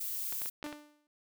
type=noise; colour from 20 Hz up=violet; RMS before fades=-37 dBFS; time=0-0.5 s; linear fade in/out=10 ms
type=clicks; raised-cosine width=0.3 ms; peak=-27 dBFS; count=6; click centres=0.325 / 0.418 / 0.459 / 0.628 / 0.664 / 0.727 s
type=tone with exponential decay; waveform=sawtooth; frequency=296.8 Hz; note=D4; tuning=18 cents sharp; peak=-33 dBFS; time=0.64-1.07 s; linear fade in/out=1 ms; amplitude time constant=93 ms
effects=none